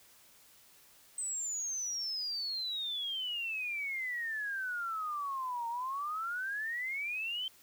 sine exponential two-way sweep, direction down then up, 8220 to 918 to 3130 Hz, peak -34 dBFS, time 1.18-7.48 s, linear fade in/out 2 ms, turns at 5.68 s, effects white hiss -61 dBFS RMS until 7.62 s

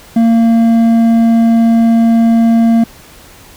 triangle tone with hard clipping, 229.1 Hz, A#3, 30 cents flat, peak -7 dBFS, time 0.16-2.84 s, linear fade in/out 5 ms, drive 9 dB, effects pink hiss -38 dBFS RMS until 3.56 s

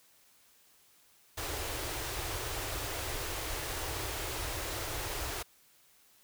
pink band-stop noise, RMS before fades -37 dBFS, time 1.37-5.43 s, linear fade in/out 10 ms, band 130 to 300 Hz, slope 48 dB/octave, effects white hiss -64 dBFS RMS until 6.23 s

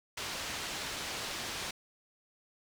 white low-pass noise, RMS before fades -39 dBFS, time 0.17-1.71 s, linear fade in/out 5 ms, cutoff 5000 Hz, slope 12 dB/octave, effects none

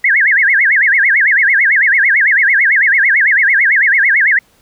sine tone with vibrato, 1863 Hz, A#6, 2 cents flat, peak -7 dBFS, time 0.04-4.39 s, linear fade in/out 5 ms, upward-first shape sine, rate 9 Hz, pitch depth 290 cents each way, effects pink hiss -52 dBFS RMS until 4.61 s

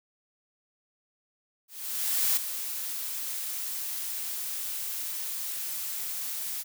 blue noise with ADSR envelope, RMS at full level -24 dBFS, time 1.68-6.64 s, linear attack 690 ms, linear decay 4 ms, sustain -10 dB, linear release 32 ms, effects none

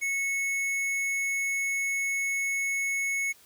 triangle tone with hard clipping, 2200 Hz, C#7, 14 cents flat, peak -28 dBFS, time 0.01-3.33 s, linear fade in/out 20 ms, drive 15 dB, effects white hiss -57 dBFS RMS until 3.45 s

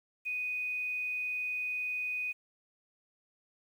sine tone with quantisation, 2489 Hz, D#7, in tune, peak -32 dBFS, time 0.25-2.33 s, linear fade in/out 20 ms, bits 10, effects none

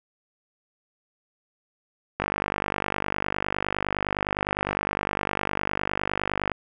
click train, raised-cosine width 0.5 ms, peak -9 dBFS, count 216, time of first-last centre 2.2-6.517 s, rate 49.8 Hz, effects none

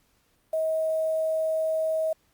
sine tone with quantisation, 637 Hz, D#5, 41 cents sharp, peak -23 dBFS, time 0.53-2.13 s, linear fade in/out 5 ms, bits 8, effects pink hiss -67 dBFS RMS until 2.33 s + Opus 48 kbps

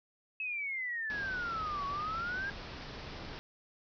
sine exponential two-way sweep, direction down then up, 2597 to 1108.7 to 1633 Hz, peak -34 dBFS, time 0.4-2.5 s, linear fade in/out 2 ms, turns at 1.86 s
pink low-pass noise, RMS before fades -45 dBFS, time 1.1-3.39 s, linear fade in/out 0 ms, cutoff 5500 Hz, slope 96 dB/octave
effects none

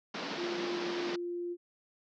pink band-pass noise, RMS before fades -39 dBFS, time 0.14-1.16 s, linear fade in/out 5 ms, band 180 to 5400 Hz, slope 48 dB/octave
sine tone, 349.2 Hz, F4, in tune, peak -34 dBFS, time 0.36-1.57 s, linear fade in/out 50 ms
effects none

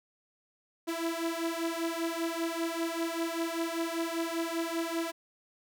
sawtooth beating tone pair, 329.6 / 334.7 Hz, E4 / E4, 0 / +26 cents, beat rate 5.1 Hz, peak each -30 dBFS, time 0.87-5.12 s, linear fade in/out 20 ms, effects none

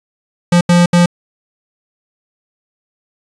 square tone bursts at uneven times, 174.61 Hz, F3, in tune, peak -7 dBFS, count 3, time 0.52-0.61 / 0.69-0.86 / 0.93-1.06 s, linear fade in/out 5 ms, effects resampled to 22050 Hz + 8-bit

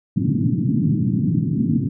pink band-pass noise, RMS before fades -19 dBFS, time 0.16-1.89 s, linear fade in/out 10 ms, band 110 to 290 Hz, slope 48 dB/octave, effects none

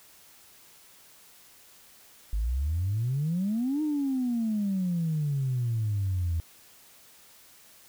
sine exponential two-way sweep, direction up then down, 49.37 to 310.5 to 81.1 Hz, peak -24 dBFS, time 2.33-6.4 s, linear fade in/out 0 ms, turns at 3.82 s, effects tanh soft clip ceiling -21 dBFS + white hiss -55 dBFS RMS until 7.88 s

